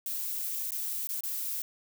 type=noise with dropouts; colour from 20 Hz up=violet; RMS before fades=-34 dBFS; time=0.06-1.62 s; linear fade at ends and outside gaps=1 ms; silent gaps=0.707-0.719 / 1.071-1.09 / 1.207-1.235 s; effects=none